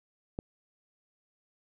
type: click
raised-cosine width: 2 ms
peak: -21 dBFS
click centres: 0.389 s
effects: none